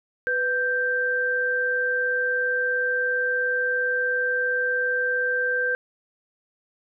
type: tone pair together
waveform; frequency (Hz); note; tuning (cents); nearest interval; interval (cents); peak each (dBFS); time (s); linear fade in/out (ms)
sine; 497.1 / 1570; B4 / G6; +11 / +2; octave + minor sixth; 1991; -27 / -22; 0.27-5.75; 0
effects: none